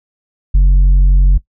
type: tone with tanh clipping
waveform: triangle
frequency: 46 Hz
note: F#1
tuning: 9 cents flat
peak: -6 dBFS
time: 0.54-1.38 s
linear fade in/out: 10 ms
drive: 9 dB
effects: noise-tail reverb RT60 0.1 s tail -18 dB re dry